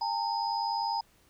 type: tone cluster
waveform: sine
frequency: 810 / 910 / 4995 Hz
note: G#5 / A#5 / D#8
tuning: -43 / -42 / +6 cents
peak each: -33 / -30 / -37 dBFS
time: 0.01-1.01 s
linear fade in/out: 5 ms
effects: pink hiss -64 dBFS RMS until 1.29 s